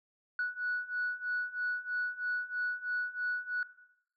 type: beating tone pair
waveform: sine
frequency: 1471 / 1474.1 Hz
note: F#6 / F#6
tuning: -11 / -7 cents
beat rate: 3.1 Hz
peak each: -35 / -33 dBFS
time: 0.39-3.63 s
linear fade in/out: 2 ms
effects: noise-tail reverb RT60 0.8 s tail -17 dB re dry + tanh soft clip ceiling -26 dBFS